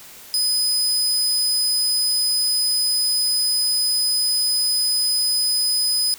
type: tone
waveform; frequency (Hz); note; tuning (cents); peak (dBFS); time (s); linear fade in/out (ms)
sawtooth; 5010; D#8; +11; -15; 0.34-6.14; 0
effects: white hiss -42 dBFS RMS until 6.18 s